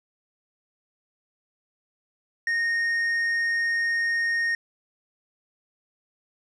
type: tone with tanh clipping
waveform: sine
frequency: 1852 Hz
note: A#6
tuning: 12 cents flat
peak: -23 dBFS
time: 2.47-4.55 s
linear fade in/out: 2 ms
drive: 5 dB
effects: none